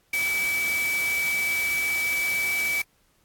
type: tone in noise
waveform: sine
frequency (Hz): 2296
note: D7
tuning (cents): -40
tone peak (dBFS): -23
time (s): 0.13-2.82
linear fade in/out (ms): 5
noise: white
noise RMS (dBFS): -33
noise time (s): 0.13-2.82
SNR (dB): +7
effects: pink hiss -65 dBFS RMS until 3.24 s + AAC 64 kbps